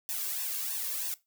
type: noise with flanger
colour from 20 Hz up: blue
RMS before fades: -34 dBFS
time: 0.09-1.14 s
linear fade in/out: 0 ms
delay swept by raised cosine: 1.1 to 1.86 ms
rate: 3.1 Hz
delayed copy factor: +0.9
effects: noise-tail reverb RT60 0.2 s tail -18 dB re dry